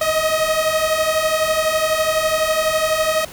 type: beating tone pair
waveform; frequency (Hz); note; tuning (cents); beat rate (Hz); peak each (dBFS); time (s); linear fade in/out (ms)
sawtooth; 622.3 / 634.3; D#5 / D#5; 0 / +33; 12; -17 / -14; 0.01-3.25; 5
effects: pink hiss -37 dBFS RMS until 3.32 s